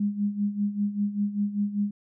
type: tone with tremolo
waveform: sine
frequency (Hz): 204.6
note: G#3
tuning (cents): -26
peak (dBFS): -21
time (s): 0-1.91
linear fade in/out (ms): 5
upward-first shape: sine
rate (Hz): 5.1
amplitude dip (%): 75
effects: none